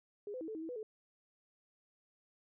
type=tone with pitch steps; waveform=sine; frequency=411.5 / 508 / 322.1 / 437.8 / 318.4 / 325.1 / 493.6 / 433.1 Hz; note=G#4 / B4 / E4 / A4 / D#4 / E4 / B4 / A4; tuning=-16 / +49 / -40 / -9 / +40 / -24 / -1 / -27 cents; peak=-40 dBFS; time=0.27-0.83 s; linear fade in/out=2 ms; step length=70 ms; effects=none